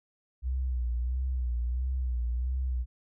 sine tone with vibrato, 62 Hz, B1, 7 cents sharp, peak -27 dBFS, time 0.42-2.86 s, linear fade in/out 50 ms, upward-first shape sine, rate 1.5 Hz, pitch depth 75 cents each way, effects none

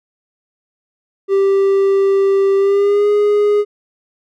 triangle tone with pitch glide, 392 to 414.1 Hz, G4 to G#4, 0 to -5 cents, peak -8 dBFS, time 1.28-3.65 s, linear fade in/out 50 ms, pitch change +95 cents, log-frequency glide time 2.57-3.09 s, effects none

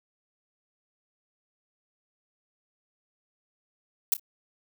violet noise with echo, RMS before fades -22 dBFS, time 4.12-4.14 s, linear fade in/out 2 ms, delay 28 ms, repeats 2, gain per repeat -15 dB, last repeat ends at 4.196 s, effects none

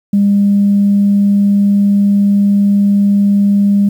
sine tone, 201.4 Hz, G3, 47 cents sharp, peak -6 dBFS, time 0.13-3.89 s, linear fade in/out 5 ms, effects tanh soft clip ceiling -2 dBFS + 7-bit

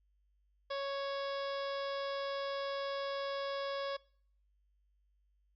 harmonic tone with a mistuned harmonic, 554 Hz, C#5, 1 cent flat, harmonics 1 / 2 / 3 / 4 / 5 / 6 / 7 / 8 / 9 / 10, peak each -37 / -42 / -47 / -53 / -55 / -48 / -54 / -57 / -51 / -63 dBFS, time 0.7-3.97 s, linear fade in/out 10 ms, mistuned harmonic 6, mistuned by +23 cents, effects noise-tail reverb RT60 0.6 s tail -24 dB re dry + added 50 Hz sine -70 dBFS peak until 5.55 s

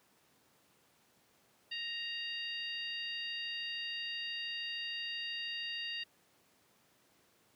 harmonic tone, 933 Hz, A#5, 1 cent sharp, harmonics 2 / 3 / 4 / 5, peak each -44 / -40 / -46 / -46 dBFS, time 1.71-6.04 s, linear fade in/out 10 ms, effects pink hiss -69 dBFS RMS until 7.55 s + high-pass 150 Hz 12 dB/octave

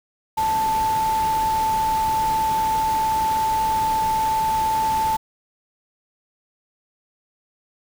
sine tone in noise, 880 Hz, A5, in tune, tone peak -18 dBFS, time 0.37-5.17 s, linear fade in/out 10 ms, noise pink, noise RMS -32 dBFS, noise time 0.37-5.17 s, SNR +11 dB, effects none

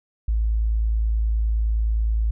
sine tone, 54.8 Hz, A1, 6 cents flat, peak -18 dBFS, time 0.28-2.31 s, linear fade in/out 5 ms, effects none

